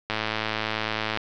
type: click train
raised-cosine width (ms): 0.3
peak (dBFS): -10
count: 118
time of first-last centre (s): 0.1-1.173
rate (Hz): 109
effects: resampled to 16000 Hz + 8-bit